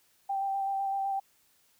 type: tone with vibrato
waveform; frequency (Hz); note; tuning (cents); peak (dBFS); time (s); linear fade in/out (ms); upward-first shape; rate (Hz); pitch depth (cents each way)
sine; 784; G5; 0; -28; 0.29-1.2; 10; square; 7.9; 13
effects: white hiss -67 dBFS RMS until 1.79 s